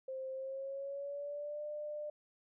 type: tone with pitch glide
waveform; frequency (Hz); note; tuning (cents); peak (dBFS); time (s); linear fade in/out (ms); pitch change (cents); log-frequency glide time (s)
sine; 526 to 597.3; C5 to D5; +9 to +29; -39; 0.08-2.1; 5; +220; 0.32-1.63
effects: none